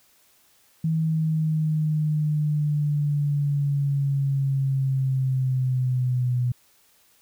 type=linear sweep; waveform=sine; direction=down; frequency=161.1 to 123.1 Hz; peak=-20 dBFS; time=0.84-6.52 s; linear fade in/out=5 ms; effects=white hiss -60 dBFS RMS until 7.21 s